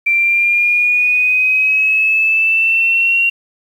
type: exponential sweep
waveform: sine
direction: up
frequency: 2349 to 2758 Hz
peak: -10 dBFS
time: 0.06-3.3 s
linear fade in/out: 10 ms
effects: 7-bit